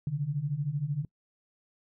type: beating tone pair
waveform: sine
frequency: 136.4 / 149.4 Hz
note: C#3 / D3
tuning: -28 / +30 cents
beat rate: 13 Hz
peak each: -33 / -30 dBFS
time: 0.07-1.05 s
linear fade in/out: 2 ms
effects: noise-tail reverb RT60 0.1 s tail -25 dB re dry